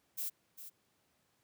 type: noise with echo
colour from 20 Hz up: violet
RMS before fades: -38 dBFS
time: 0.17-0.3 s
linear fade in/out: 20 ms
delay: 400 ms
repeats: 1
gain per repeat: -11 dB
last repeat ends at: 0.7 s
effects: pink hiss -75 dBFS RMS until 1.43 s + high-pass 100 Hz 12 dB/octave